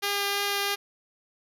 5% pulse tone with vibrato, 402.9 Hz, G4, 48 cents sharp, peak -14 dBFS, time 0.02-0.76 s, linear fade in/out 20 ms, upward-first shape triangle, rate 3 Hz, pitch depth 8 cents each way, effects none

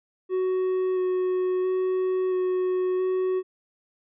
triangle tone with vibrato, 370 Hz, F#4, in tune, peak -20 dBFS, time 0.29-3.43 s, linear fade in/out 50 ms, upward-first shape square, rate 0.74 Hz, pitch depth 9 cents each way, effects resampled to 8000 Hz

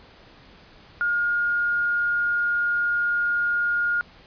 sine tone, 1423 Hz, F6, 32 cents sharp, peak -20 dBFS, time 1.01-4.01 s, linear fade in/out 0 ms, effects pink hiss -50 dBFS RMS until 4.26 s + resampled to 11025 Hz

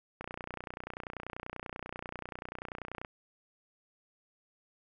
click train, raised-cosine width 0.5 ms, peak -24 dBFS, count 87, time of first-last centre 0.21-3.048 s, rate 30.3 Hz, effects none

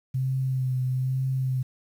sine tone with vibrato, 130 Hz, C3, 11 cents flat, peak -23 dBFS, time 0.14-1.63 s, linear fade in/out 10 ms, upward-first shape sine, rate 1.1 Hz, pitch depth 27 cents each way, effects 9-bit

